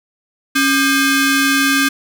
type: ring-modulated tone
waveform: sawtooth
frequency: 932.3 Hz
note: A#5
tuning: in tune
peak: -5 dBFS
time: 0.55-1.89 s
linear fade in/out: 10 ms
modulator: 657 Hz
effects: none